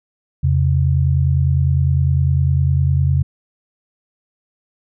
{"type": "tone pair together", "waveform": "sine", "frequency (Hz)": [84.98, 134.9], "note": ["F2", "C#3"], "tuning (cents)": [-47, -47], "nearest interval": "minor sixth", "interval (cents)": 800, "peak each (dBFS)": -15, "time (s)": [0.43, 3.23], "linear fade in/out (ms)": 10, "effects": []}